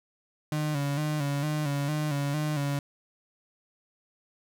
35% pulse tone with vibrato, 146.83 Hz, D3, in tune, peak -25 dBFS, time 0.52-2.79 s, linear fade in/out 2 ms, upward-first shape square, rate 2.2 Hz, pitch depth 59 cents each way, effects none

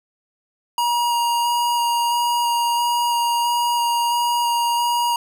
square tone with vibrato, 950 Hz, A#5, 33 cents sharp, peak -18 dBFS, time 0.78-5.16 s, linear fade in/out 2 ms, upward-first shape square, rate 1.5 Hz, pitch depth 8 cents each way, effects none

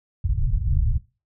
pink low-pass noise, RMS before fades -21 dBFS, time 0.24-0.98 s, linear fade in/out 5 ms, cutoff 130 Hz, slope 48 dB/octave, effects noise-tail reverb RT60 0.3 s tail -19 dB re dry

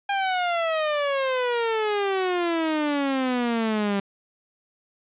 sawtooth exponential sweep, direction down, 807 to 196.5 Hz, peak -18 dBFS, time 0.09-4 s, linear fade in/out 5 ms, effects resampled to 8000 Hz + 9-bit

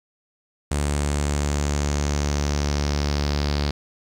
sawtooth tone with low-pass filter sweep, 72.6 Hz, D2, 19 cents flat, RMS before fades -23 dBFS, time 0.71-3.71 s, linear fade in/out 5 ms, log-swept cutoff 8600 to 4700 Hz, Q 4.2, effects 8-bit

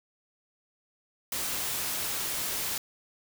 white noise, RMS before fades -32 dBFS, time 1.32-2.78 s, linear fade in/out 2 ms, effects none

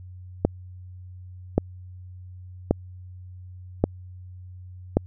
click train, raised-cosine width 2 ms, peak -4 dBFS, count 5, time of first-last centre 0.45-4.97 s, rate 0.885 Hz, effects added 91 Hz sine -39 dBFS peak until 5.06 s

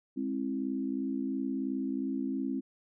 sine chord, Ab augmented, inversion none, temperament equal with one note detuned, 207.7 / 266.7 / 329.6 Hz, Ab3 / C4 / E4, 0 / +33 / 0 cents, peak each -37 / -32 / -38 dBFS, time 0.16-2.61 s, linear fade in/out 20 ms, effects none

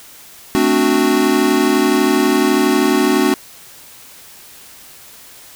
square chord, D dominant seventh, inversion second, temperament equal, 220 / 261.6 / 293.7 / 370 Hz, A3 / C4 / D4 / F#4, 0 / 0 / 0 / 0 cents, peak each -21 / -18 / -17 / -17 dBFS, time 0.55-3.34 s, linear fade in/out 0 ms, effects white hiss -40 dBFS RMS until 5.55 s

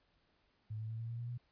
sine tone with pitch steps, 108 / 110.14 / 112.33 / 114.55 / 116.83 / 119.14 / 121.51 Hz, A2 / A2 / A2 / A#2 / A#2 / A#2 / B2, -32 / +2 / +36 / -30 / +4 / +38 / -28 cents, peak -39 dBFS, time 0.7-1.379 s, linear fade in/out 10 ms, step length 97 ms, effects pink hiss -75 dBFS RMS until 1.51 s + resampled to 11025 Hz

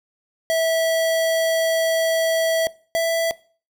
square tone pair in turn, 653 / 661 Hz, E5 / E5, -17 / +5 cents, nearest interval unison, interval 22 cents, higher second, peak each -18 dBFS, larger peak neither, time 0.5-2.67 / 2.95-3.31 s, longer first, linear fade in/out 0 ms, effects noise-tail reverb RT60 0.4 s tail -20 dB re dry

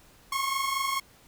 sawtooth tone pair together, 1075.5 / 1100 Hz, C6 / C#6, +47 / -14 cents, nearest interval unison, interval 39 cents, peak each -26 dBFS, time 0.32-1 s, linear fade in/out 5 ms, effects pink hiss -57 dBFS RMS until 1.27 s

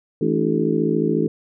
harmonic tone with a mistuned harmonic, 54.2 Hz, A1, 25 cents flat, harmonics 3 / 4 / 5 / 6 / 7 / 8, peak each -24 / -24 / -24 / -24 / -24 / -24 dBFS, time 0.21-1.28 s, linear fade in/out 5 ms, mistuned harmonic 5, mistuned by +99 cents, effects none

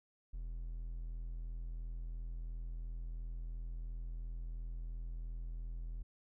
triangle tone, 41.45 Hz, E1, 10 cents sharp, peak -38 dBFS, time 0.33-6.03 s, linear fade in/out 10 ms, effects none

